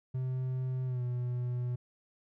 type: tone with pitch glide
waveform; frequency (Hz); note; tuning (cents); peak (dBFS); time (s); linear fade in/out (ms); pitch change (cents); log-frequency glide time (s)
triangle; 128.9 to 123.15; C3 to B2; -26 to -5; -29; 0.14-1.76; 10; -79; 0.85-1.02
effects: none